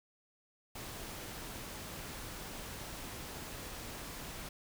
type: noise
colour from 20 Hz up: pink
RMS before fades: -45 dBFS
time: 0.75-4.49 s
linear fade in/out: 5 ms
effects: none